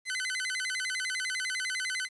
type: tone with vibrato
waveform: sawtooth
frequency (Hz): 1760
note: A6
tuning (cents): 0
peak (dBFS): -27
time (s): 0.05-2.09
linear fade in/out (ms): 50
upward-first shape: square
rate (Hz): 10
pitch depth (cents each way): 260
effects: resampled to 24000 Hz + 10-bit